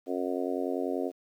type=harmonic tone; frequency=90.3 Hz; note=F#2; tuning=42 cents flat; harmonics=3 / 4 / 5 / 6 / 7 / 8; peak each=-33 / -34 / -35 / -38 / -37 / -41 dBFS; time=0.06-1.12 s; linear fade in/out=50 ms; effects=10-bit